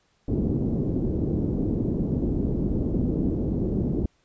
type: low-pass noise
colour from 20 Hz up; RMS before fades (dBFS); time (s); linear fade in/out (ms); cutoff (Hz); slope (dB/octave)
white; -25; 0.28-4.06; 5; 340; 24
effects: pink hiss -67 dBFS RMS until 4.24 s + resampled to 16000 Hz